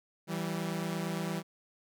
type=tone pair together; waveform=sawtooth; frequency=164.5 / 193.3 Hz; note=E3 / G3; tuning=-3 / -24 cents; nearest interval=minor third; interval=279 cents; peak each=-31 / -32 dBFS; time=0.27-1.43 s; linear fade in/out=50 ms; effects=none